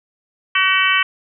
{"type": "harmonic tone", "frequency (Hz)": 379.2, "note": "F#4", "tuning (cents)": 43, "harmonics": [3, 4, 5, 6, 7, 8], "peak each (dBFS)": [-20, -20, -20, -20, -20, -20], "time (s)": [0.55, 1.03], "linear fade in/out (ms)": 5, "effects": []}